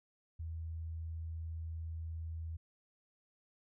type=tone; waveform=sine; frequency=81.4 Hz; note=E2; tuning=21 cents flat; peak=-39 dBFS; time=0.39-2.57 s; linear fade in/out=10 ms; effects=none